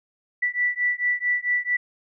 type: beating tone pair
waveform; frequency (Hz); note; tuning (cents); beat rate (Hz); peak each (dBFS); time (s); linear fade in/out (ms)
sine; 1963 / 1967.5; B6 / B6; -11 / -7; 4.5; -24; 0.42-1.77; 10
effects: none